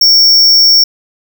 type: tone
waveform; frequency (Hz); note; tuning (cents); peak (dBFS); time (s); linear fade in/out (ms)
square; 5480; F8; -34; -4; 0.01-0.84; 5
effects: none